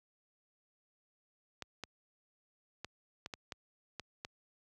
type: clicks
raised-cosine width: 0.2 ms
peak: -24 dBFS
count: 8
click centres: 1.623 / 1.837 / 2.846 / 3.261 / 3.338 / 3.522 / 3.997 / 4.249 s
effects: high-pass 60 Hz 12 dB/octave